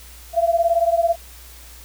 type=beating tone pair; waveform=sine; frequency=670 / 688 Hz; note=E5 / F5; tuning=+28 / -26 cents; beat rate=18 Hz; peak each=-17 / -19 dBFS; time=0.33-1.16 s; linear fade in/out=50 ms; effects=added 60 Hz sine -42 dBFS peak until 1.84 s + white hiss -44 dBFS RMS until 1.84 s